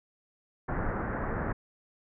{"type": "low-pass noise", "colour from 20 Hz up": "pink", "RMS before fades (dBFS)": -32, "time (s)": [0.68, 1.53], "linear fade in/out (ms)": 10, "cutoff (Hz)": 1800, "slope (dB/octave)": 48, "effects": []}